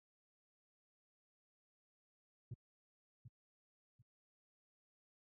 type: tone with echo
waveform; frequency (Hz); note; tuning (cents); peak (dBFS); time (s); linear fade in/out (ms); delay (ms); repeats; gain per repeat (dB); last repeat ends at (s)
sine; 119.1; A#2; +38; -40; 2.51-2.54; 5; 740; 2; -11; 4.02
effects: tanh soft clip ceiling -42 dBFS + high-pass 60 Hz 12 dB/octave